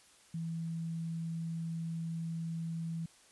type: tone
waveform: sine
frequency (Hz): 164.81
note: E3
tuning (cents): 0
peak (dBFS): -35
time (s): 0.34-3.06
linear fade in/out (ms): 5
effects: white hiss -62 dBFS RMS until 3.31 s + resampled to 24000 Hz